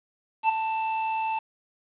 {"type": "tone with ADSR envelope", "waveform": "square", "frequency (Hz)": 885, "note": "A5", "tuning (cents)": 10, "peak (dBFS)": -17, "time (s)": [0.43, 1.39], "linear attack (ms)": 60, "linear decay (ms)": 11, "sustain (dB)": -9, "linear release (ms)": 6, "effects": ["resampled to 8000 Hz", "8-bit"]}